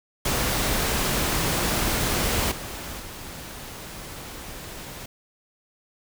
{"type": "noise with level steps", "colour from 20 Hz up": "pink", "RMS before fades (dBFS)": [-24, -35, -38], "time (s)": [0.25, 5.06], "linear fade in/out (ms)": 5, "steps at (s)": [2.51, 2.99], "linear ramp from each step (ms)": 10, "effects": []}